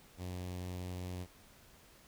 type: tone with notch filter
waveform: sawtooth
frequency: 90.5 Hz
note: F#2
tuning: 38 cents flat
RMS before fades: -42 dBFS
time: 0.17-1.27 s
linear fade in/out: 50 ms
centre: 1400 Hz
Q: 1.3
effects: pink hiss -61 dBFS RMS until 2.07 s